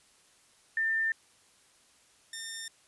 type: tone pair in turn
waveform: sine / 10% pulse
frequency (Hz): 1795 / 1811.7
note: A6 / A#6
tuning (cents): +34 / -50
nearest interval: unison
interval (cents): 16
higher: second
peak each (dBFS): -26 / -29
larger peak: first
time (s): 0.77-1.12 / 2.33-2.68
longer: neither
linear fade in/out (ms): 2
effects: white hiss -63 dBFS RMS until 2.87 s + resampled to 24000 Hz